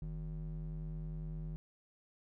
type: ring-modulated tone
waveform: triangle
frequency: 101.1 Hz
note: G#2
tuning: 46 cents flat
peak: -34 dBFS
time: 0.02-1.56 s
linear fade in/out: 0 ms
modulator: 56.1 Hz
effects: none